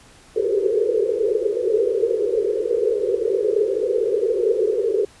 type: band-pass noise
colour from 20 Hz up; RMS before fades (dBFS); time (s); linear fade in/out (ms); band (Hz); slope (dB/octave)
pink; -20; 0.36-5.05; 5; 380 to 500; 96
effects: pink hiss -49 dBFS RMS until 5.2 s + resampled to 24000 Hz